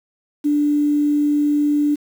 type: tone with quantisation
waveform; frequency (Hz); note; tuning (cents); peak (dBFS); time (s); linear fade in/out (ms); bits
sine; 293.7; D4; 0; -14; 0.44-1.96; 20; 7
effects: none